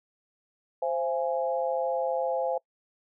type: chord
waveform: sine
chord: C augmented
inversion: none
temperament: equal with one note detuned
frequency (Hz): 523.3 / 675.8 / 830.6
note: C5 / E5 / G#5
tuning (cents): 0 / +43 / 0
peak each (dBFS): -28 / -31 / -32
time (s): 0.82-2.58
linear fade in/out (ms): 5
effects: noise-tail reverb RT60 0.1 s tail -25 dB re dry